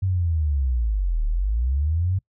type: linear two-way sweep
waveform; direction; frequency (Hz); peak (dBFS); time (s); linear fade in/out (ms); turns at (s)
sine; down then up; 97 to 36.02 to 97; -19; 0.02-2.19; 10; 1.25
effects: noise-tail reverb RT60 0.1 s tail -24 dB re dry